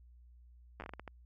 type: slowing click train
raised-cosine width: 0.5 ms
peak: -29 dBFS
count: 9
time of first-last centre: 0.8-1.078 s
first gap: 9 ms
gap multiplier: 1.37
effects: added 60 Hz sine -56 dBFS peak until 1.25 s